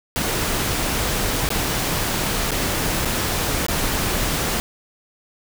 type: noise with dropouts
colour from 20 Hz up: pink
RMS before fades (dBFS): -22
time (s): 0.16-4.6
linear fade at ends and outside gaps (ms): 0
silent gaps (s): 1.49-1.504 / 2.508-2.517 / 3.05-3.055 / 3.665-3.684
effects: none